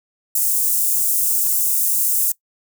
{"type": "high-pass noise", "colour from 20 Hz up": "white", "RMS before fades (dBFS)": -18, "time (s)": [0.35, 2.32], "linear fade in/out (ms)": 5, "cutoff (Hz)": 7600, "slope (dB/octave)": 24, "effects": ["noise-tail reverb RT60 0.1 s tail -21 dB re dry"]}